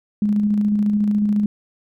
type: tone with tremolo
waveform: sine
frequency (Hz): 208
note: G#3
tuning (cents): +3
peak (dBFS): -14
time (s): 0.22-1.46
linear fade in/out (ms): 2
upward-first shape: square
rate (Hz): 14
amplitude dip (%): 25
effects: none